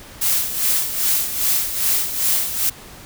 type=noise with tremolo; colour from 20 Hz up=blue; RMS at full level=-17 dBFS; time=0.21-2.7 s; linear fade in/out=10 ms; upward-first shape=sine; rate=2.5 Hz; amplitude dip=65%; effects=pink hiss -40 dBFS RMS until 3.05 s